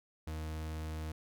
40% pulse tone, 78.5 Hz, D#2, 16 cents sharp, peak -37 dBFS, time 0.27-1.12 s, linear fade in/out 5 ms, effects none

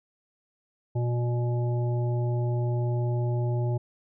harmonic tone, 120.7 Hz, B2, 39 cents flat, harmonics 1 / 3 / 5 / 7, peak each -24 / -34 / -38 / -41 dBFS, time 0.95-3.78 s, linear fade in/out 10 ms, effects none

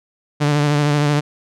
sawtooth tone with vibrato, 146.83 Hz, D3, in tune, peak -10 dBFS, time 0.4-1.21 s, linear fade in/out 20 ms, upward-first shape sine, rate 13 Hz, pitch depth 32 cents each way, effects low-pass 7000 Hz 12 dB/octave

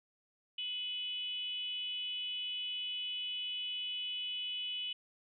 sine tone with frequency modulation, 2973 Hz, F#7, 8 cents sharp, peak -36 dBFS, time 0.58-4.93 s, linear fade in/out 5 ms, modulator 431 Hz, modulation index 0.56, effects none

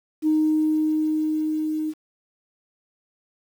sine tone with level ramp, 310 Hz, D#4, 6 cents flat, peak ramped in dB -15 to -23 dBFS, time 0.22-1.94 s, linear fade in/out 50 ms, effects tanh soft clip ceiling -12 dBFS + 8-bit

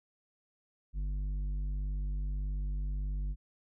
sine tone with tanh clipping, 49.17 Hz, G1, 6 cents sharp, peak -33 dBFS, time 0.93-3.36 s, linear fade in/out 50 ms, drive 8 dB, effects none

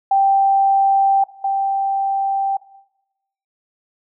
sine tone pair in turn, 784 / 784 Hz, G5 / G5, 0 / 0 cents, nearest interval unison, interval 0 cents, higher neither, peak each -11 / -16 dBFS, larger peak first, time 0.11-1.24 / 1.44-2.57 s, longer neither, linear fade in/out 5 ms, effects noise-tail reverb RT60 0.9 s tail -18 dB re dry

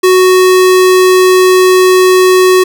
square tone, 370 Hz, F#4, in tune, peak -4 dBFS, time 0.03-2.64 s, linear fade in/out 10 ms, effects none

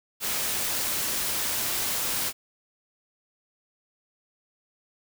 white noise, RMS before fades -28 dBFS, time 0.2-2.33 s, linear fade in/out 50 ms, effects none

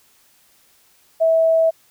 sine tone, 651 Hz, E5, 22 cents flat, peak -12 dBFS, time 1.2-1.71 s, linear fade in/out 20 ms, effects white hiss -56 dBFS RMS until 1.9 s

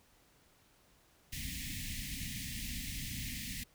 pink band-stop noise, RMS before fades -41 dBFS, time 1.32-3.64 s, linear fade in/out 10 ms, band 280 to 1800 Hz, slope 96 dB/octave, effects pink hiss -67 dBFS RMS until 3.74 s

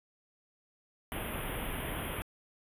pink band-stop noise, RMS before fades -37 dBFS, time 1.12-2.22 s, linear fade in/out 0 ms, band 3400 to 9600 Hz, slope 96 dB/octave, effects resampled to 32000 Hz

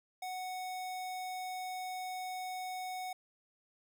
square tone, 740 Hz, F#5, in tune, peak -39 dBFS, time 0.22-3.13 s, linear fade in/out 5 ms, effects none

